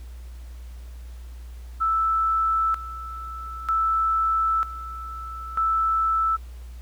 sine tone with tremolo, 1318.5 Hz, E6, in tune, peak -19 dBFS, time 1.8-6.37 s, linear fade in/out 20 ms, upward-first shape square, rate 0.53 Hz, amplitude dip 80%, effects added 60 Hz sine -36 dBFS peak until 6.81 s + pink hiss -55 dBFS RMS until 6.81 s

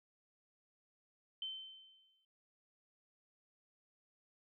sine tone with exponential decay, 3086 Hz, G7, 28 cents flat, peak -38 dBFS, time 1.42-2.25 s, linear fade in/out 2 ms, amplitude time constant 180 ms, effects none

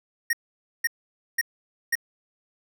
square tone bursts, 1864.7 Hz, A#6, in tune, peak -21 dBFS, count 4, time 0.3-1.954 s, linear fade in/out 5 ms, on 31 ms, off 510 ms, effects none

